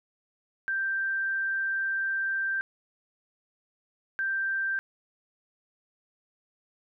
sine tone pair in turn, 1571 / 1571 Hz, G6 / G6, +3 / +3 cents, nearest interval unison, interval 0 cents, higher neither, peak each -26 / -26 dBFS, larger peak neither, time 0.68-2.61 / 4.19-4.79 s, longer first, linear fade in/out 0 ms, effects none

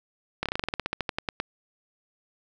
slowing click train, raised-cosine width 0.3 ms, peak -11 dBFS, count 17, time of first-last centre 0.43-1.401 s, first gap 27 ms, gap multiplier 1.1, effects none

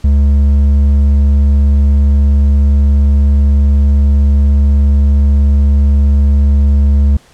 sine tone with hard clipping, 70.8 Hz, C#2, 37 cents sharp, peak -7 dBFS, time 0.04-7.17 s, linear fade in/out 5 ms, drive 5 dB, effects pink hiss -45 dBFS RMS until 7.33 s + low-pass 9000 Hz 12 dB/octave

